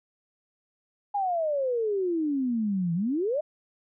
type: exponential two-way sweep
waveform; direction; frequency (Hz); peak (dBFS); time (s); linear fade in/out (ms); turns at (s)
sine; down then up; 830.6 to 163.7 to 637; -24; 1.14-3.41; 10; 2.94
effects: none